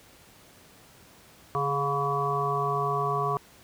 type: harmonic tone with a mistuned harmonic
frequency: 141.9 Hz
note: C#3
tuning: 41 cents sharp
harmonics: 1 / 3 / 5 / 7 / 8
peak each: -32 / -31 / -32 / -33 / -28 dBFS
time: 1.55-3.37 s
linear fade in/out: 0 ms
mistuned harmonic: 3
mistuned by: -34 cents
effects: pink hiss -54 dBFS RMS until 3.63 s + high-pass 60 Hz 12 dB/octave